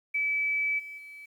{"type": "tone with level steps", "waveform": "sine", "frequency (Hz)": 2300, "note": "D7", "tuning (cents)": -37, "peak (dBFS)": [-25, -39, -43], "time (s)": [0.14, 1.26], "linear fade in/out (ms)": 10, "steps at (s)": [0.78, 0.97], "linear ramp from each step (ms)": 20, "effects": ["10-bit"]}